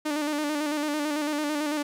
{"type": "tone with vibrato", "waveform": "sawtooth", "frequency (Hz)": 298.2, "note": "D4", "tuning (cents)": 27, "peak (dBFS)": -22, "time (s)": [0.05, 1.83], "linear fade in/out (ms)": 10, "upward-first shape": "square", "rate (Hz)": 9, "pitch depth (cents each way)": 44, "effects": ["low-pass 12000 Hz 12 dB/octave", "10-bit"]}